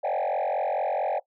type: tone with frequency modulation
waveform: sine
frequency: 681 Hz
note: F5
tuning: 44 cents flat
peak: -21 dBFS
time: 0.03-1.2 s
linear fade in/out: 20 ms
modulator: 44.5 Hz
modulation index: 3.2
effects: noise-tail reverb RT60 0.1 s tail -20 dB re dry + tanh soft clip ceiling -23 dBFS